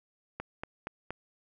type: click train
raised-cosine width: 0.5 ms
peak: -21 dBFS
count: 4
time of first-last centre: 0.4-1.106 s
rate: 4.25 Hz
effects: none